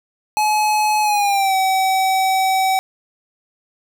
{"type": "tone with pitch glide", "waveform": "square", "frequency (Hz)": [851, 762.5], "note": ["G#5", "G5"], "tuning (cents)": [42, -48], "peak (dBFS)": -15, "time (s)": [0.37, 2.79], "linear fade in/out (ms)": 0, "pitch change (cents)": -190, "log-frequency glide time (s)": [1.02, 1.55], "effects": []}